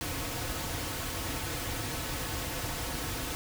pink noise with comb filter, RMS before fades -35 dBFS, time 0.01-3.35 s, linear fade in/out 0 ms, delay 5 ms, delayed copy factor -0.6, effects none

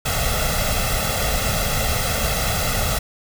pink noise with comb filter, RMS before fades -21 dBFS, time 0.05-2.99 s, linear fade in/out 10 ms, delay 1.5 ms, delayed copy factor +0.85, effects none

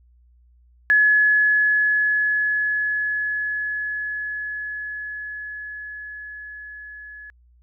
sine tone with level ramp, 1700 Hz, G#6, 40 cents sharp, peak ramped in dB -12 to -37 dBFS, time 0.9-7.3 s, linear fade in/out 0 ms, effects added 60 Hz sine -52 dBFS peak until 7.62 s

